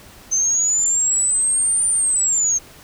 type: linear two-way sweep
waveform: sine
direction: up then down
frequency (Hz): 6180 to 9150 to 6330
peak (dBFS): -15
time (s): 0.31-2.59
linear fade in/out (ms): 20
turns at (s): 1.89
effects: pink hiss -44 dBFS RMS until 2.83 s